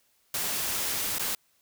white noise with dropouts, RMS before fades -30 dBFS, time 0.34-1.35 s, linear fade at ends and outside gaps 2 ms, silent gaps 1.184-1.195 s, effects white hiss -68 dBFS RMS until 1.61 s

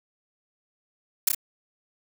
blue noise with echo, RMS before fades -19 dBFS, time 1.27-1.29 s, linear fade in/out 5 ms, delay 29 ms, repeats 2, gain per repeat -3 dB, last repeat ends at 1.348 s, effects none

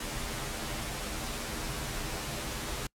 pink noise with comb filter, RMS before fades -36 dBFS, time 0-2.87 s, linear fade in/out 5 ms, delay 11 ms, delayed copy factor -0.9, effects noise-tail reverb RT60 0.1 s tail -26 dB re dry + low-pass 12000 Hz 12 dB/octave

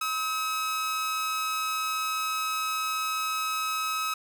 sawtooth tone with amplitude modulation, 1281 Hz, E6, 50 cents flat, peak -22 dBFS, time 0.01-4.14 s, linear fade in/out 5 ms, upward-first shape sine, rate 282 Hz, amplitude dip 35%, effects none

